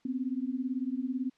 sine beating tone pair, 248.7 / 266.7 Hz, B3 / C4, +12 / +33 cents, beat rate 18 Hz, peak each -33 / -33 dBFS, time 0.05-1.3 s, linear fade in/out 5 ms, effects white hiss -69 dBFS RMS until 1.37 s + low-pass 4000 Hz 12 dB/octave

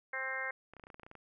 harmonic tone, 263.7 Hz, C4, 14 cents sharp, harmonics 2 / 3 / 4 / 5 / 6 / 7 / 8, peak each -45 / -48 / -46 / -48 / -40 / -41 / -41 dBFS, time 0.13-0.51 s, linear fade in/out 5 ms
clicks, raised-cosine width 0.5 ms, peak -36 dBFS, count 12, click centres 0.736 / 0.767 / 0.797 / 0.838 / 0.869 / 0.902 / 0.944 / 0.997 / 1.033 / 1.065 / 1.114 / 1.153 s
effects none

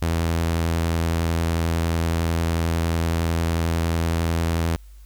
sawtooth tone with vibrato, 83 Hz, E2, 12 cents sharp, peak -16 dBFS, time 0.02-4.76 s, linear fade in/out 0 ms, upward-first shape sine, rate 11 Hz, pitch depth 18 cents each way, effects added 50 Hz sine -41 dBFS peak until 5.05 s + white hiss -59 dBFS RMS until 5.05 s

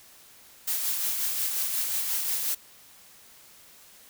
blue noise with tremolo, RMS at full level -27 dBFS, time 0.67-2.55 s, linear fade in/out 10 ms, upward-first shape sine, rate 5.6 Hz, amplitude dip 35%, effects white hiss -53 dBFS RMS until 4.09 s

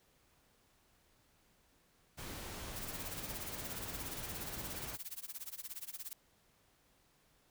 pink noise, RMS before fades -46 dBFS, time 2.17-4.97 s, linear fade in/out 20 ms
blue noise with tremolo, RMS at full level -43 dBFS, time 2.76-6.13 s, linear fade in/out 0 ms, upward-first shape sine, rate 17 Hz, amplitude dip 95%
effects pink hiss -71 dBFS RMS until 7.5 s

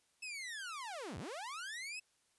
sawtooth linear two-way sweep, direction down then up, 2637 to 67.9 to 2637 Hz, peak -39 dBFS, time 0.22-2 s, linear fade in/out 10 ms, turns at 1.18 s, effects white hiss -75 dBFS RMS until 2.38 s + resampled to 24000 Hz

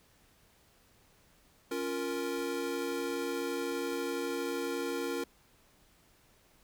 square chord, Bb minor, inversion first, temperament equal, 277.2 / 349.2 / 466.2 Hz, Db4 / F4 / Bb4, 0 / 0 / 0 cents, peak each -39 / -38 / -37 dBFS, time 1.71-5.24 s, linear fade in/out 5 ms, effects pink hiss -65 dBFS RMS until 6.63 s

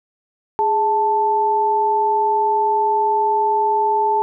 sine tone pair together, 415.3 / 880 Hz, G#4 / A5, 0 / 0 cents, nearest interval octave + minor second, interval 1300 cents, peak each -21 / -15 dBFS, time 0.59-4.22 s, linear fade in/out 0 ms, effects none

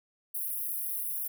white high-pass noise, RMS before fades -34 dBFS, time 0.34-1.28 s, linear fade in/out 10 ms, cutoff 10000 Hz, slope 96 dB/octave, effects none

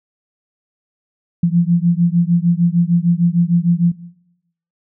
sine beating tone pair, 169.2 / 175.8 Hz, E3 / F3, +45 / +12 cents, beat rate 6.6 Hz, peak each -14 dBFS, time 1.43-3.92 s, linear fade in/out 5 ms, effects noise-tail reverb RT60 0.8 s tail -17 dB re dry

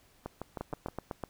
two click trains, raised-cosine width 1 ms, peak -23 / -21 dBFS, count 5 / 6, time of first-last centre 0.26-0.885 / 0.61-1.237 s, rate 6.4 / 7.97 Hz, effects pink hiss -64 dBFS RMS until 1.29 s

